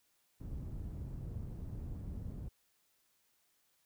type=low-pass noise; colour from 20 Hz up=white; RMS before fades=-43 dBFS; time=0.4-2.49 s; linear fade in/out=10 ms; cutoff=110 Hz; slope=12 dB/octave; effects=white hiss -75 dBFS RMS until 3.85 s